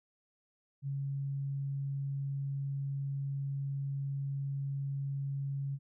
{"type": "tone", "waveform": "sine", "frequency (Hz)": 138.59, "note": "C#3", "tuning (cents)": 0, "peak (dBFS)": -33, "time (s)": [0.82, 5.79], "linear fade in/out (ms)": 50, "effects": []}